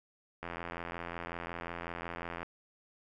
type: click train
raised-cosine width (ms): 0.5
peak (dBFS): -24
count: 172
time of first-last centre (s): 0.43-2.43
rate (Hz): 85.5
effects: none